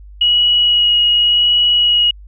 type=tone with vibrato; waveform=sine; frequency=2906 Hz; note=F#7; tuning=32 cents flat; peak=-9 dBFS; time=0.21-2.11 s; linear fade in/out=5 ms; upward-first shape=sine; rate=0.89 Hz; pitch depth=9 cents each way; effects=added 50 Hz sine -34 dBFS peak until 2.27 s